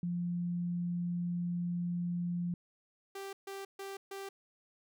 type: tone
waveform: sine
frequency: 174.61 Hz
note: F3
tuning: in tune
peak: -32 dBFS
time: 0.03-2.54 s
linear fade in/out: 2 ms
type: tone bursts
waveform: sawtooth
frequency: 392 Hz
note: G4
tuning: in tune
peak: -37 dBFS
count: 4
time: 3.15-4.29 s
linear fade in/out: 5 ms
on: 180 ms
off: 140 ms
effects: none